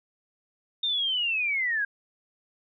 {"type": "linear sweep", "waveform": "sine", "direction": "down", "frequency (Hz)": [3671, 1590], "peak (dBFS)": -24, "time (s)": [0.83, 1.85], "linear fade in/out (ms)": 5, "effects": []}